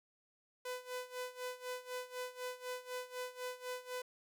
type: tone with tremolo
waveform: sawtooth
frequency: 501 Hz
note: B4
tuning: 25 cents sharp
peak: -35 dBFS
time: 0.65-4.02 s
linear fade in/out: 5 ms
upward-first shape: sine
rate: 4 Hz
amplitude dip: 85%
effects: none